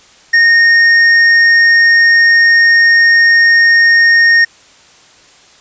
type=tone with tanh clipping; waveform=sine; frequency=1847 Hz; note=A#6; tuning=16 cents flat; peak=-6 dBFS; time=0.33-4.45 s; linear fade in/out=10 ms; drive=9 dB; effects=white hiss -43 dBFS RMS until 5.6 s + resampled to 16000 Hz